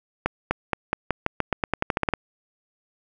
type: accelerating click train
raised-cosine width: 0.5 ms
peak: -6 dBFS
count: 16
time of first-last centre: 0.26-2.137 s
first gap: 250 ms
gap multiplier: 0.89
effects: none